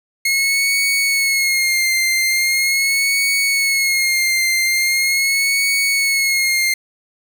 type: tone with vibrato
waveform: sawtooth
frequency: 2159 Hz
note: C#7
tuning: 46 cents flat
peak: -11 dBFS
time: 0.25-6.74 s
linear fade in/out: 5 ms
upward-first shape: sine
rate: 0.41 Hz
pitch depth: 54 cents each way
effects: none